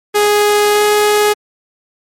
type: tone with pitch glide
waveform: sawtooth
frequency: 415.3 to 418.2 Hz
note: G#4 to G#4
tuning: 0 to +12 cents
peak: -5 dBFS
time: 0.14-1.34 s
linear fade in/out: 20 ms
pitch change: +12 cents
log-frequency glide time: 0.72-0.82 s
effects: MP3 64 kbps